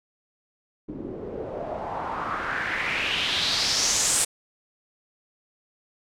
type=noise with low-pass filter sweep; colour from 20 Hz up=white; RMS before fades=-27 dBFS; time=0.88-4.25 s; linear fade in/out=10 ms; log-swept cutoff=290 to 8900 Hz; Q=3.4; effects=none